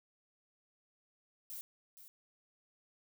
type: noise with echo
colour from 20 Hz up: violet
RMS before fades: -45 dBFS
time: 1.5-1.61 s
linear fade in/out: 0 ms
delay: 470 ms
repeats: 1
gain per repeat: -11 dB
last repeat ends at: 2.08 s
effects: none